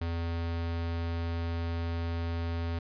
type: tone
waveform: square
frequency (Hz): 84.1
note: E2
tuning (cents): +35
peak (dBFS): -31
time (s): 0.01-2.79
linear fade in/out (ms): 5
effects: resampled to 11025 Hz